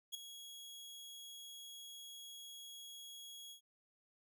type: tone with ADSR envelope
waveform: sawtooth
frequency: 3322 Hz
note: G#7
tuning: in tune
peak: -35 dBFS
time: 0.12-3.61 s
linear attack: 25 ms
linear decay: 9 ms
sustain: -12 dB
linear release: 98 ms
effects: none